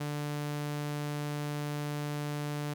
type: tone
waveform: sawtooth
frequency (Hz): 147.2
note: D3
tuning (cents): +4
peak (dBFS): -29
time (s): 0-2.74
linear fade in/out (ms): 10
effects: none